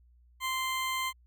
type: tone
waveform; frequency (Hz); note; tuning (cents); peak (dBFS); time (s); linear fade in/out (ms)
20% pulse; 1043; C6; -6; -25; 0.4-1.13; 50
effects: added 60 Hz sine -58 dBFS peak until 1.26 s